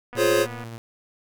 click train, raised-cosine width 0.5 ms, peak -25 dBFS, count 125, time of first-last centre 0.13-0.638 s, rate 244 Hz
sawtooth tone with tremolo, 115.2 Hz, A#2, 20 cents flat, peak -30 dBFS, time 0.15-0.78 s, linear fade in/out 0 ms, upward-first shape sine, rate 14 Hz, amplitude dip 25%
square chord, Db major seventh, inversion first, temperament equal with one note detuned, 349.2 / 419.6 / 523.3 / 554.4 Hz, F4 / Ab4 / C5 / Db5, 0 / +18 / 0 / 0 cents, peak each -24 dBFS, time 0.16-0.47 s, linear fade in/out 50 ms
effects none

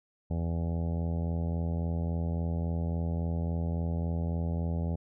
harmonic tone, 83.6 Hz, E2, 25 cents sharp, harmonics 1 / 2 / 3 / 4 / 5 / 6 / 7 / 8 / 9 / 10, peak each -30 / -33 / -41 / -49 / -46 / -47 / -46 / -52 / -51 / -53 dBFS, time 0.3-4.96 s, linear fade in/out 10 ms, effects none

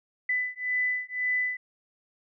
sine beating tone pair, 1997 / 1998.9 Hz, B6 / B6, +19 / +20 cents, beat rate 1.9 Hz, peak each -29 dBFS, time 0.29-1.57 s, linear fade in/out 5 ms, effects none

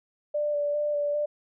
sine tone with vibrato, 587.3 Hz, D5, in tune, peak -24 dBFS, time 0.34-1.26 s, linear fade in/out 10 ms, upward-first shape square, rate 2.5 Hz, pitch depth 15 cents each way, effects none

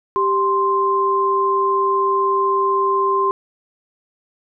sine tone pair together, 391.8 / 1046 Hz, G4 / C6, -1 / -1 cents, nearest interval octave + perfect fourth, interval 1700 cents, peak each -19 / -16 dBFS, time 0.16-3.31 s, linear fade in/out 0 ms, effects none

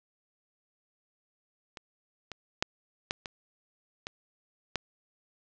clicks, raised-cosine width 0.2 ms, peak -24 / -22 / -8 / -12 / -20 / -19 / -12 dBFS, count 7, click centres 1.772 / 2.317 / 2.625 / 3.109 / 3.258 / 4.069 / 4.757 s, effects low-pass 7000 Hz 12 dB/octave

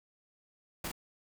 pink noise with echo, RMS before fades -37 dBFS, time 0.84-0.88 s, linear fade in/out 5 ms, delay 36 ms, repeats 1, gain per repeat -3 dB, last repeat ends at 0.916 s, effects none

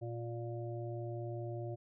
harmonic tone, 117.5 Hz, A#2, 14 cents sharp, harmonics 1 / 3 / 5 / 6, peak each -40 / -44 / -47 / -51 dBFS, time 0.01-1.76 s, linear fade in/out 20 ms, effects none

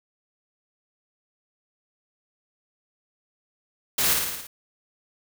white noise with echo, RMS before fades -23 dBFS, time 3.98-4.14 s, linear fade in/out 5 ms, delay 55 ms, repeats 6, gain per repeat -3 dB, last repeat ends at 4.47 s, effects none

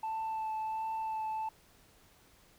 sine tone with vibrato, 880 Hz, A5, in tune, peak -31 dBFS, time 0.03-1.49 s, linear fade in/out 5 ms, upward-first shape sine, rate 1.4 Hz, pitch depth 13 cents each way, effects tanh soft clip ceiling -32 dBFS + pink hiss -63 dBFS RMS until 2.58 s

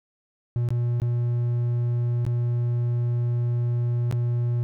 triangle tone with dropouts, 120 Hz, B2, 49 cents flat, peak -19 dBFS, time 0.56-4.63 s, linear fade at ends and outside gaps 0 ms, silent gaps 0.688-0.705 / 1-1.018 / 2.251-2.265 / 4.112-4.125 s, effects none

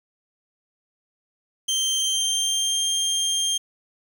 25% pulse tone with pitch glide, 3140 to 3193 Hz, G7 to G7, +2 to +31 cents, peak -17 dBFS, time 1.68-3.58 s, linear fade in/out 10 ms, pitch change +29 cents, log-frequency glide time 1.93-2.9 s, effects 8-bit

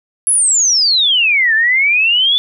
sine exponential two-way sweep, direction down then up, 11000 to 1733 to 3513 Hz, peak -9 dBFS, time 0.27-2.38 s, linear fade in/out 0 ms, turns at 1.54 s, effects none

